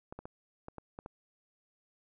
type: clicks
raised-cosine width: 1 ms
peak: -29 dBFS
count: 7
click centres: 0.125 / 0.19 / 0.255 / 0.684 / 0.783 / 0.989 / 1.061 s
effects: none